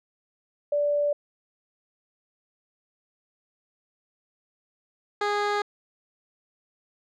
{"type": "tone pair in turn", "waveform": ["sine", "15% pulse"], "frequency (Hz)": [583, 412.2], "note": ["D5", "G#4"], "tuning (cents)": [-13, -13], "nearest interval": "tritone", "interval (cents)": 600, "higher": "first", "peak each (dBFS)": [-21, -17], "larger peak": "second", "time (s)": [[0.72, 1.13], [5.21, 5.62]], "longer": "neither", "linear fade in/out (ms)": 5, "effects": ["low-pass 4000 Hz 12 dB/octave"]}